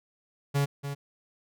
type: tone with echo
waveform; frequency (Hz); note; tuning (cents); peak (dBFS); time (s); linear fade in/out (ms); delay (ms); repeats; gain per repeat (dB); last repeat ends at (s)
45% pulse; 141.2; C#3; +32; -23; 0.54-0.66; 20; 290; 1; -9; 0.95
effects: none